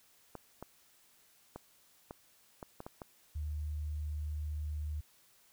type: clicks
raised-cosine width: 1 ms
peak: -29 dBFS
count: 8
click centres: 0.353 / 0.626 / 1.56 / 2.109 / 2.628 / 2.804 / 2.865 / 3.018 s
type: tone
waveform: sine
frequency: 75.4 Hz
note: D2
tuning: 46 cents sharp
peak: -35 dBFS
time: 3.35-5.01 s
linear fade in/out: 10 ms
effects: white hiss -66 dBFS RMS until 5.52 s